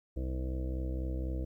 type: harmonic tone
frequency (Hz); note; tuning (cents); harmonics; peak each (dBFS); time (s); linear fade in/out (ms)
64; C2; -38; 1 / 2 / 3 / 4 / 5 / 7 / 8 / 9 / 10; -33 / -43 / -48 / -50 / -42 / -50 / -47 / -55 / -56; 0.16-1.45; 10
effects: 12-bit